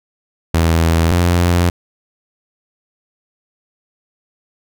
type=tone pair in turn; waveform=sawtooth; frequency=82.41 / 87.24 Hz; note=E2 / F2; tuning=0 / -1 cents; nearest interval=minor second; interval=99 cents; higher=second; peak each=-7 dBFS; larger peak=neither; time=0.54-1.12 / 1.12-1.7 s; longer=neither; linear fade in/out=5 ms; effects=none